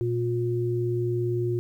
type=tone pair together; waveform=sine; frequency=118.9 / 356.3 Hz; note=A#2 / F4; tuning=+35 / +35 cents; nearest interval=octave + perfect fifth; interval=1900 cents; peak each=-26 dBFS; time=0.01-1.59 s; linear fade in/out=0 ms; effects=10-bit